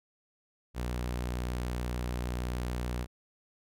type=tone with vibrato; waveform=sawtooth; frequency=61 Hz; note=B1; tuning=21 cents flat; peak=-28 dBFS; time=0.74-3.07 s; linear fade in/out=50 ms; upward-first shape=triangle; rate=6.7 Hz; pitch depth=11 cents each way; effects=none